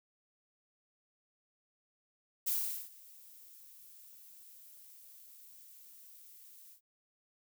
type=noise with ADSR envelope; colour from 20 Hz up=violet; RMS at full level=-32 dBFS; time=2.46-6.81 s; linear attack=17 ms; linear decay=410 ms; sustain=-24 dB; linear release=96 ms; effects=none